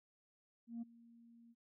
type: tone with ADSR envelope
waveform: sine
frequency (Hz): 233.1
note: A#3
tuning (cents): 0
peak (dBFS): -38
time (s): 0.67-1.55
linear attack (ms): 150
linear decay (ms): 17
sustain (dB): -22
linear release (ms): 41
effects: tanh soft clip ceiling -39 dBFS